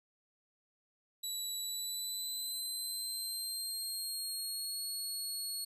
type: tone with pitch glide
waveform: 20% pulse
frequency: 3932 to 4338 Hz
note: B7 to C#8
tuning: -8 to -38 cents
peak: -31 dBFS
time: 1.23-5.65 s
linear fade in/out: 10 ms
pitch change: +170 cents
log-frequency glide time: 1.6-4.82 s
effects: resampled to 32000 Hz